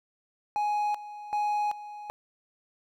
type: tone with tremolo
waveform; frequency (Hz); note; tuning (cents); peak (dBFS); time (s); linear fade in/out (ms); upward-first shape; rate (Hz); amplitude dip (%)
triangle; 834; G#5; +7; -23; 0.56-2.1; 0; square; 1.3; 80
effects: none